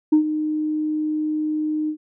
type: tone with ADSR envelope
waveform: sine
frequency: 307 Hz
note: D#4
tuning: 23 cents flat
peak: -8 dBFS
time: 0.12-1.97 s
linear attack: 10 ms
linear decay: 100 ms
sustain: -12 dB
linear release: 83 ms
effects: tanh soft clip ceiling -8 dBFS